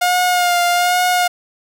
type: tone with vibrato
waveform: sawtooth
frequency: 712 Hz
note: F5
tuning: 33 cents sharp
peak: -9 dBFS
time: 0.01-1.28 s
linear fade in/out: 10 ms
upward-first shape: sine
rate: 1.2 Hz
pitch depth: 28 cents each way
effects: none